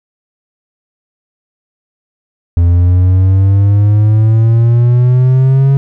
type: exponential sweep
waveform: triangle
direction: up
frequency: 85 to 138.4 Hz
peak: -3 dBFS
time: 2.57-5.77 s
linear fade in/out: 0 ms
effects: none